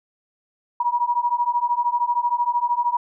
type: beating tone pair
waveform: sine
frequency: 954 / 967 Hz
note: A#5 / B5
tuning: +40 / -37 cents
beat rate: 13 Hz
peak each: -22 / -21 dBFS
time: 0.8-2.97 s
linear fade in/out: 5 ms
effects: none